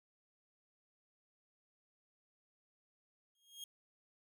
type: tone with exponential growth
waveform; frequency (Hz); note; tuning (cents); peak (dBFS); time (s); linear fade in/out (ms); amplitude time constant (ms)
sawtooth; 3252; G#7; -37; -40; 3.35-3.64; 2; 63
effects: none